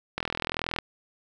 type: click train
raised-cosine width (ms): 0.3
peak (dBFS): -12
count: 26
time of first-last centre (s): 0.18-0.787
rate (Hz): 41.2
effects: none